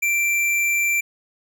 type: tone with tanh clipping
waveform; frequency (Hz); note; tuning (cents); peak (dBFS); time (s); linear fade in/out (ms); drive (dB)
sine; 2352; D7; +2; -19; 0.02-1.01; 10; 18
effects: none